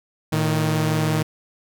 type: tone pair together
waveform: sawtooth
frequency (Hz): 112.7 / 156.07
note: A2 / D#3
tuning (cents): +42 / +6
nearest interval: tritone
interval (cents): 564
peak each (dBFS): -20 / -16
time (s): 0.32-1.23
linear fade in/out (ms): 10
effects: none